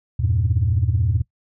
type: chord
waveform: sine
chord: E diminished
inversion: none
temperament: equal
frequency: 82.41 / 98 / 116.54 Hz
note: E2 / G2 / Bb2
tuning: 0 / 0 / 0 cents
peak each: -20 dBFS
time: 0.19-1.22 s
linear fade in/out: 10 ms
effects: noise-tail reverb RT60 0.1 s tail -21 dB re dry + tanh soft clip ceiling -9 dBFS